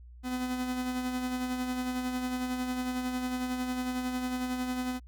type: tone with tremolo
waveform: 45% pulse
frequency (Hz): 252.2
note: B3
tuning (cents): +36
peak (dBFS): -29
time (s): 0.23-5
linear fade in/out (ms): 50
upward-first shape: sine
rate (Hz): 11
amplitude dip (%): 40
effects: added 60 Hz sine -47 dBFS peak until 5.07 s